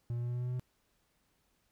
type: tone with pitch steps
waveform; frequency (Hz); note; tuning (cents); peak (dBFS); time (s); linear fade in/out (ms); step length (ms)
triangle; 118.8 / 119.76 / 120.74 / 121.72 / 122.71 / 123.7 / 124.71 / 125.72; A#2 / A#2 / B2 / B2 / B2 / B2 / B2 / B2; +33 / +47 / -39 / -25 / -11 / +3 / +17 / +31; -31; 0.1-0.596; 0; 62
effects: pink hiss -75 dBFS RMS until 1.71 s